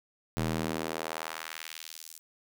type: tone with high-pass filter sweep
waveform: square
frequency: 40.11 Hz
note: E1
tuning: 47 cents flat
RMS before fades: -36 dBFS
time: 0.37-2.19 s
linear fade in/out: 0 ms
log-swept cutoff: 110 to 7800 Hz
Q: 1
effects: none